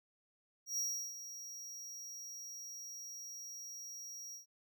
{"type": "tone with ADSR envelope", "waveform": "square", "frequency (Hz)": 5680, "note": "F8", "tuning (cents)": 28, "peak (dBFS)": -34, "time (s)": [0.66, 4.46], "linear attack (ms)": 120, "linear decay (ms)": 350, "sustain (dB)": -12, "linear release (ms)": 120, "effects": []}